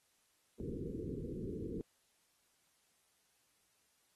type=low-pass noise; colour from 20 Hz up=white; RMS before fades=-42 dBFS; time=0.6-1.81 s; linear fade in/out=0 ms; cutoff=470 Hz; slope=96 dB/octave; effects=white hiss -75 dBFS RMS until 4.15 s + AAC 32 kbps